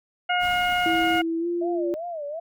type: harmonic tone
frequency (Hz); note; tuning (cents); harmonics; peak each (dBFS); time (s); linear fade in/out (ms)
717; F5; +45; 1 / 2 / 3 / 4; -23 / -26 / -28 / -29; 0.29-1.22; 10
type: band-stop noise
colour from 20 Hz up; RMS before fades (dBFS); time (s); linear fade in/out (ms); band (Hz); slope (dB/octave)
pink; -40; 0.39-1.23; 50; 330 to 870; 96
type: tone with pitch glide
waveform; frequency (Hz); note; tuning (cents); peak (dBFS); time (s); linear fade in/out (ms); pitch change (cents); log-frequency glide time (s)
sine; 329.6 to 346; E4 to F4; 0 to -16; -23; 0.86-1.94; 0; +84; 1.39-1.47
type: tone with vibrato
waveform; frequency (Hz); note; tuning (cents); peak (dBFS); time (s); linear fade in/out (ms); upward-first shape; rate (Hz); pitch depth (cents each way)
sine; 635; D#5; +35; -29; 1.61-2.4; 10; sine; 2.7; 180
effects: none